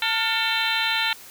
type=harmonic tone with a mistuned harmonic; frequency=446.8 Hz; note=A4; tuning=27 cents sharp; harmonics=2 / 3 / 4 / 5 / 6 / 7 / 8 / 9; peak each=-29 / -29 / -29 / -29 / -29 / -29 / -29 / -29 dBFS; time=0.02-1.13 s; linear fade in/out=2 ms; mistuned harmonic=3; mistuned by=+88 cents; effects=white hiss -44 dBFS RMS until 1.3 s